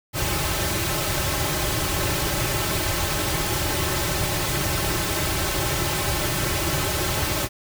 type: noise with comb filter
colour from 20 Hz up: pink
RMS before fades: -24 dBFS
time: 0.13-7.49 s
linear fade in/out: 50 ms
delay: 4.2 ms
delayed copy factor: -0.8
effects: none